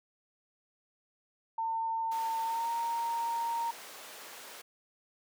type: tone with pitch glide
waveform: sine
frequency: 903 to 927.9 Hz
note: A5 to A#5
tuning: +45 to -8 cents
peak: -30 dBFS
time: 1.58-3.71 s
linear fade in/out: 5 ms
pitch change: +47 cents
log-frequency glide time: 2.42-2.7 s
type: high-pass noise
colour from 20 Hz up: pink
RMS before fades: -48 dBFS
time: 2.11-4.62 s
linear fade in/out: 10 ms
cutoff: 570 Hz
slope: 12 dB/octave
effects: none